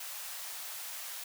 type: high-pass noise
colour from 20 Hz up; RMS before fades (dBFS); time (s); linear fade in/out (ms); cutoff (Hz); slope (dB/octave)
white; -42; 0-1.24; 5; 620; 24
effects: none